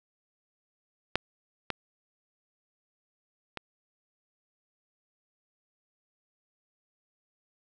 clicks, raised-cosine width 0.3 ms, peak -8 / -13 / -19 dBFS, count 3, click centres 1.156 / 1.703 / 3.573 s, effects none

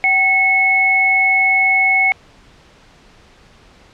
sine tone pair together, 765.5 / 2194 Hz, G5 / C#7, -41 / -18 cents, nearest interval octave + tritone, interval 1823 cents, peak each -19 / -11 dBFS, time 0.04-2.12 s, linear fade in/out 0 ms, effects pink hiss -47 dBFS RMS until 3.93 s + low-pass 5000 Hz 12 dB/octave

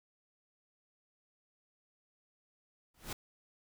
pink noise with exponential growth, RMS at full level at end -35 dBFS, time 2.94-3.13 s, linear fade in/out 5 ms, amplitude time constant 41 ms, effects none

